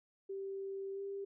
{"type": "tone with pitch glide", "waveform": "sine", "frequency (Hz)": [390.1, 396], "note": ["G4", "G4"], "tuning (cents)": [-8, 18], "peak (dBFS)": -39, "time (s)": [0.29, 1.25], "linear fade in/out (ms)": 10, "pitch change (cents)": 26, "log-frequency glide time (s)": [0.93, 1.01], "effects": []}